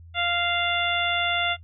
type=harmonic tone; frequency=696 Hz; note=F5; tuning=6 cents flat; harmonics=1 / 2 / 3 / 4 / 5; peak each=-28 / -28 / -28 / -28 / -28 dBFS; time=0.14-1.57 s; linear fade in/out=50 ms; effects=noise-tail reverb RT60 0.1 s tail -21 dB re dry + added 84 Hz sine -43 dBFS peak until 1.63 s